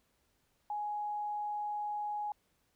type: tone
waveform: sine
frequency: 834 Hz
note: G#5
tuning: 7 cents sharp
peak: -34 dBFS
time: 0.7-2.32 s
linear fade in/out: 2 ms
effects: pink hiss -75 dBFS RMS until 2.75 s